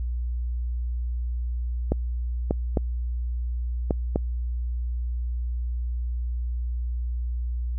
clicks, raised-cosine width 2 ms, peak -9 dBFS, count 5, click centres 1.92 / 2.509 / 2.772 / 3.908 / 4.159 s, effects added 60 Hz sine -25 dBFS peak until 7.78 s

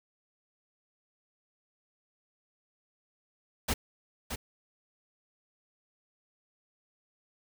pink noise with echo, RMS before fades -29 dBFS, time 3.68-3.74 s, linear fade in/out 10 ms, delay 620 ms, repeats 1, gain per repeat -7 dB, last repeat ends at 4.36 s, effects none

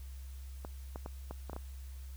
clicks, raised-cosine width 1 ms, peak -28 dBFS, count 7, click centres 0.649 / 0.959 / 1.061 / 1.31 / 1.497 / 1.532 / 1.564 s, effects added 66 Hz sine -43 dBFS peak until 2.16 s + white hiss -61 dBFS RMS until 2.16 s

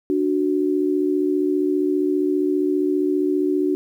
sine tone pair together, 295 / 370 Hz, D4 / F#4, +8 / 0 cents, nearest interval major third, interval 392 cents, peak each -20 / -20 dBFS, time 0.1-3.75 s, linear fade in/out 0 ms, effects 9-bit

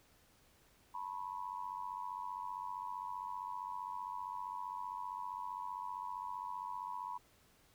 sine tone with amplitude modulation, 981 Hz, B5, 12 cents flat, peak -36 dBFS, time 0.94-7.18 s, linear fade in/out 10 ms, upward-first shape sine, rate 95.3 Hz, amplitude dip 95%, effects pink hiss -68 dBFS RMS until 7.74 s

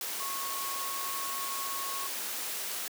sine tone in noise, 1099 Hz, C#6, 15 cents flat, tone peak -37 dBFS, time 0.2-2.07 s, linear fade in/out 2 ms, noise white, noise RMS -36 dBFS, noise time 0.01-2.88 s, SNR -4 dB, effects high-pass 300 Hz 12 dB/octave

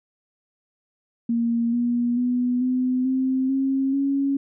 sine tone with pitch steps, 233.3 / 240 / 246.9 / 254 / 261.3 / 268.8 / 276.5 Hz, A#3 / B3 / B3 / B3 / C4 / C4 / C#4, +2 / -49 / 0 / +49 / -2 / +47 / -4 cents, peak -19 dBFS, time 1.29-4.37 s, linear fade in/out 5 ms, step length 440 ms, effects none

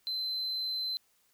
sine tone, 4071 Hz, C8, 48 cents flat, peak -29 dBFS, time 0.07-0.97 s, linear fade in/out 0 ms, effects tanh soft clip ceiling -30 dBFS + white hiss -70 dBFS RMS until 1.33 s

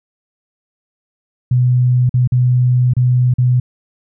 sine tone with dropouts, 124.9 Hz, B2, 20 cents sharp, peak -9 dBFS, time 1.51-3.6 s, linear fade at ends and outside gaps 5 ms, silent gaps 2.094-2.14 / 2.275-2.32 / 2.936-2.966 / 3.339-3.383 s, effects none

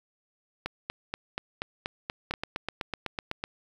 two click trains, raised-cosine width 0.3 ms, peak -15 / -15 dBFS, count 10 / 8, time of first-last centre 2.31-3.439 / 0.66-2.339 s, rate 7.97 / 4.17 Hz, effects 8-bit

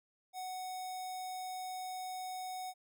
square tone with notch filter, 742 Hz, F#5, 5 cents sharp, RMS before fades -42 dBFS, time 0.33-2.74 s, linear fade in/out 50 ms, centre 1700 Hz, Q 0.77, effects none

